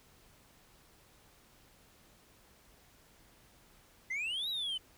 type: exponential two-way sweep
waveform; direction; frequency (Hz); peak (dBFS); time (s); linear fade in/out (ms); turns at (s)
sine; up then down; 2000 to 3951 to 2993; -31; 4.1-4.78; 10; 4.49
effects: tanh soft clip ceiling -33 dBFS + pink hiss -63 dBFS RMS until 4.97 s